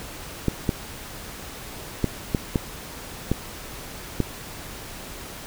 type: clicks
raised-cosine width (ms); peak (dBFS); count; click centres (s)
3; -7; 7; 0.483 / 0.692 / 2.043 / 2.348 / 2.558 / 3.316 / 4.203
effects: pink hiss -38 dBFS RMS until 5.46 s